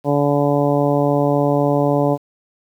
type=harmonic tone; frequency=143.7 Hz; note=D3; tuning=37 cents flat; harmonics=1 / 2 / 3 / 4 / 5 / 6 / 7; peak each=-20 / -19 / -21 / -19 / -24 / -26 / -29 dBFS; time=0.04-2.18 s; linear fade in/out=50 ms; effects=8-bit